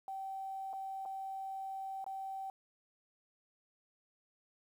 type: tone with dropouts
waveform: sine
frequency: 773 Hz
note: G5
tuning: 24 cents flat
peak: -39 dBFS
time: 0.08-2.5 s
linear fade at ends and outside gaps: 1 ms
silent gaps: 0.731-0.735 / 1.053-1.058 / 2.043-2.064 s
effects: 11-bit